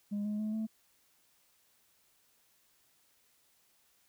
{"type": "tone with pitch steps", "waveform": "sine", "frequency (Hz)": [205, 209.8, 214.7, 219.7], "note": ["G#3", "G#3", "A3", "A3"], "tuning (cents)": [-22, 18, -42, -2], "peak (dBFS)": -30, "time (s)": [0.11, 0.67], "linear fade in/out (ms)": 20, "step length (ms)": 140, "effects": ["tanh soft clip ceiling -31 dBFS", "white hiss -70 dBFS RMS until 4.08 s"]}